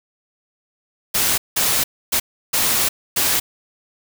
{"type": "noise bursts at uneven times", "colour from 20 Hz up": "white", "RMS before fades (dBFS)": -18, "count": 5, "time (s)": [[1.14, 1.38], [1.56, 1.84], [2.12, 2.2], [2.53, 2.89], [3.16, 3.4]], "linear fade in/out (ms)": 10, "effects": []}